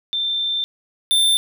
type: tone pair in turn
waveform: sine / square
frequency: 3569 / 3569 Hz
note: A7 / A7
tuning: +24 / +24 cents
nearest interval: unison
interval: 0 cents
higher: neither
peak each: -19 / -14 dBFS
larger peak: second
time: 0.13-0.64 / 1.11-1.37 s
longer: first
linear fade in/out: 0 ms
effects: none